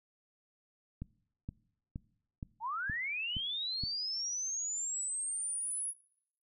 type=click train; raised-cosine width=5 ms; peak=-27 dBFS; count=7; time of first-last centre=1.02-3.837 s; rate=2.13 Hz
type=linear sweep; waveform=sine; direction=up; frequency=830.6 to 10548 Hz; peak=-34 dBFS; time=2.6-5.94 s; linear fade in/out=50 ms
effects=noise-tail reverb RT60 0.7 s tail -22 dB re dry